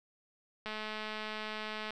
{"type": "click train", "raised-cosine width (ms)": 0.3, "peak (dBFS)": -24, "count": 269, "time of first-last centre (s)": [0.66, 1.907], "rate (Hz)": 215, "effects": []}